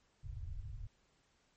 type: low-pass noise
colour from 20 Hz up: pink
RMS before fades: -44 dBFS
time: 0.23-0.87 s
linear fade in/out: 10 ms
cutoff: 130 Hz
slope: 96 dB/octave
effects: pink hiss -74 dBFS RMS until 1.56 s + MP3 32 kbps